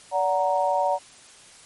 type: chord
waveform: sine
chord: D augmented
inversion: none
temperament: equal with one note detuned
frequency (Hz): 576.2 / 740 / 932.3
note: D5 / F#5 / A#5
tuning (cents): -33 / 0 / 0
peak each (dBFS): -24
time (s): 0.11-0.99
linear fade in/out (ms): 50
effects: white hiss -49 dBFS RMS until 1.65 s + MP3 48 kbps